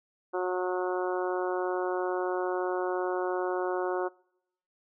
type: harmonic tone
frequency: 182.3 Hz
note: F#3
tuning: 25 cents flat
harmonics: 2 / 3 / 4 / 5 / 6 / 7 / 8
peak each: -30 / -34 / -36 / -38 / -40 / -41 / -42 dBFS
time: 0.33-4.09 s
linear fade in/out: 20 ms
effects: noise-tail reverb RT60 0.8 s tail -25 dB re dry